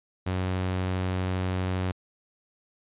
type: tone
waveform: sawtooth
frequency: 92.5 Hz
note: F#2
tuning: in tune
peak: -22 dBFS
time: 0.26-1.92 s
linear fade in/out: 10 ms
effects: resampled to 8000 Hz